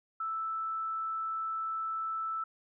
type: tone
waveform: sine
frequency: 1318.5 Hz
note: E6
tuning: in tune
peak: -32 dBFS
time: 0.2-2.44 s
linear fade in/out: 5 ms
effects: none